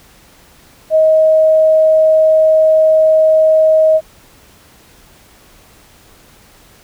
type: tone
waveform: sine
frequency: 631 Hz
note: D#5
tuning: 24 cents sharp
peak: -6 dBFS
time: 0.9-4.01 s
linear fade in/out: 50 ms
effects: pink hiss -45 dBFS RMS until 6.83 s